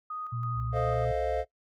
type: tone with tremolo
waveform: sine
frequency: 1244.5 Hz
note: D#6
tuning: in tune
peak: -34 dBFS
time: 0.1-1.05 s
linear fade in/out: 5 ms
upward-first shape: square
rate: 3 Hz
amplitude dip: 45%
type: tone with vibrato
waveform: sine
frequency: 118.4 Hz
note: A#2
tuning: 27 cents sharp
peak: -31 dBFS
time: 0.32-1.12 s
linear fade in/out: 10 ms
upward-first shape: sine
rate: 11 Hz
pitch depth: 23 cents each way
type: tone with pitch glide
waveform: sine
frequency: 65 to 63.11 Hz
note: C2 to B1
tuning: -11 to +38 cents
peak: -36 dBFS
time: 0.54-1.45 s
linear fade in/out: 50 ms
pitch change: -51 cents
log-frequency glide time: 0.72-1.03 s
type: chord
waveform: triangle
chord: F dominant seventh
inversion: first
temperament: equal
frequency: 440 / 523.3 / 622.3 / 698.5 Hz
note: A4 / C5 / Eb5 / F5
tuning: 0 / 0 / 0 / 0 cents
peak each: -31 dBFS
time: 0.72-1.45 s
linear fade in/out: 50 ms
effects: noise-tail reverb RT60 0.1 s tail -17 dB re dry